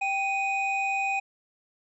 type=tone pair together; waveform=triangle; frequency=784 / 2489 Hz; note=G5 / D#7; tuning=0 / 0 cents; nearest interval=octave + minor sixth; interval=2000 cents; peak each=-26 dBFS; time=0.01-1.2 s; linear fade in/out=10 ms; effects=resampled to 24000 Hz